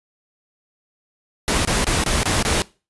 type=noise bursts; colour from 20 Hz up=pink; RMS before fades=-19 dBFS; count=6; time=1.48-2.62 s; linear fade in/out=0 ms; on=170 ms; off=24 ms; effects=noise-tail reverb RT60 0.3 s tail -21 dB re dry + resampled to 24000 Hz